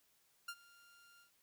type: tone with ADSR envelope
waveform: sawtooth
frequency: 1396.9 Hz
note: F6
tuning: in tune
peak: -37 dBFS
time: 0.48-1.31 s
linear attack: 7 ms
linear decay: 57 ms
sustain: -22 dB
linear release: 110 ms
effects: white hiss -74 dBFS RMS until 1.42 s